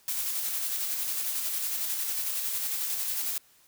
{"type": "noise with tremolo", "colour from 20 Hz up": "blue", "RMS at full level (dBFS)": -30, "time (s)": [0.08, 3.38], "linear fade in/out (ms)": 2, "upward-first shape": "square", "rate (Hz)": 11, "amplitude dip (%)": 25, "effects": ["white hiss -61 dBFS RMS until 3.67 s"]}